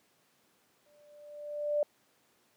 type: tone with exponential growth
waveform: sine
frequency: 590 Hz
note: D5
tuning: 8 cents sharp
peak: -24 dBFS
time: 0.86-1.83 s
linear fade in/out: 2 ms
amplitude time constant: 210 ms
effects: pink hiss -69 dBFS RMS until 2.56 s + high-pass 200 Hz 12 dB/octave